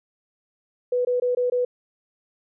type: tone bursts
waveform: sine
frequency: 493.9 Hz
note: B4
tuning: in tune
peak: -19 dBFS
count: 5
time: 0.92-1.65 s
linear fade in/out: 5 ms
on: 130 ms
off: 20 ms
effects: none